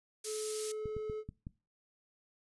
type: tone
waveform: triangle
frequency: 430.6 Hz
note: A4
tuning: 37 cents flat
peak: -35 dBFS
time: 0.24-1.24 s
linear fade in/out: 50 ms
type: high-pass noise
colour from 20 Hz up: pink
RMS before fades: -41 dBFS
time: 0.24-0.72 s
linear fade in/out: 5 ms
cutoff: 5700 Hz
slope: 12 dB/octave
type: clicks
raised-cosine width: 5 ms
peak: -30 dBFS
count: 5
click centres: 0.857 / 0.966 / 1.098 / 1.29 / 1.469 s
effects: noise-tail reverb RT60 0.3 s tail -21 dB re dry + resampled to 24000 Hz